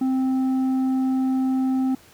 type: tone with tanh clipping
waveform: sine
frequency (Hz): 261.6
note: C4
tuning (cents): 0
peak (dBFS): -20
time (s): 0.01-1.95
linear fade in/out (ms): 5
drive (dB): 6
effects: pink hiss -51 dBFS RMS until 2.13 s + high-pass 60 Hz 12 dB/octave